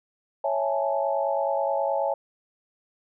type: chord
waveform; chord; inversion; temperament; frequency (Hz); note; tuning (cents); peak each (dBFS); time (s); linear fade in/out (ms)
sine; A major seventh; first; equal; 554.4 / 659.3 / 830.6 / 880; C#5 / E5 / G#5 / A5; 0 / 0 / 0 / 0; -26 / -28 / -29 / -31; 0.44-2.14; 5
effects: none